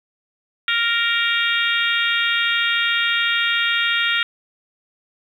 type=harmonic tone with a mistuned harmonic; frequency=466.2 Hz; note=A#4; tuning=in tune; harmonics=3 / 4 / 5 / 6 / 7 / 8; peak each=-22 / -23 / -24 / -25 / -25 / -26 dBFS; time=0.68-4.23 s; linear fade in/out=2 ms; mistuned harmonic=8; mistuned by=-23 cents; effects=8-bit